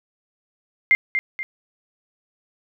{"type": "tone with echo", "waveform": "sine", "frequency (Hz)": 2103, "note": "C7", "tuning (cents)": 8, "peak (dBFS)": -11, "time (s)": [0.91, 0.95], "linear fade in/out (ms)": 0, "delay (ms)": 240, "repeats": 2, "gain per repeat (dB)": -7, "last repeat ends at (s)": 1.43, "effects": []}